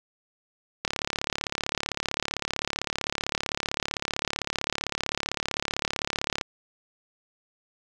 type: click train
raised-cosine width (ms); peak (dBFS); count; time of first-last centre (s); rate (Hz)
0.2; -9; 199; 0.85-6.412; 35.6
effects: none